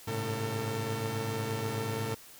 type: tone cluster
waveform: sawtooth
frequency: 102.6 / 110.8 / 137.1 / 449.8 Hz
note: G#2 / A2 / C#3 / A4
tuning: -21 / +13 / -19 / +38 cents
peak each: -37 / -31 / -36 / -32 dBFS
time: 0.07-2.15 s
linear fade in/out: 10 ms
effects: white hiss -52 dBFS RMS until 2.39 s